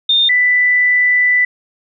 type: tone pair in turn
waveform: sine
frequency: 3634 / 1984.9 Hz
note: A#7 / B6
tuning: -45 / +8 cents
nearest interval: minor seventh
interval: 1047 cents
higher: first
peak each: -9 dBFS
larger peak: neither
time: 0.09-0.29 / 0.29-1.45 s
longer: second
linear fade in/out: 5 ms
effects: none